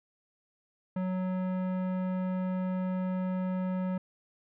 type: tone with tanh clipping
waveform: sine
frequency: 185 Hz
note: F#3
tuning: in tune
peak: -31 dBFS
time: 0.96-3.98 s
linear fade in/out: 5 ms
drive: 16 dB
effects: none